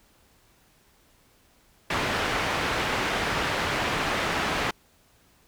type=low-pass noise; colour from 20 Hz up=white; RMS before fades=-27 dBFS; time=1.9-4.71 s; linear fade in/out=5 ms; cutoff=2100 Hz; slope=12 dB/octave; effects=pink hiss -61 dBFS RMS until 5.47 s